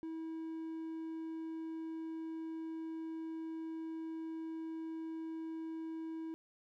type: tone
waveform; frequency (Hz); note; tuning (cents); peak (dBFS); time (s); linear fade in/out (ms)
triangle; 323.2; E4; -34; -38; 0.03-6.34; 0
effects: none